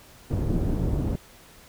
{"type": "low-pass noise", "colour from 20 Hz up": "pink", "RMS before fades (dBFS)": -25, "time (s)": [0.3, 1.16], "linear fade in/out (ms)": 10, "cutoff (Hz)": 330, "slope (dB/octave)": 12, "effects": ["pink hiss -51 dBFS RMS until 1.68 s"]}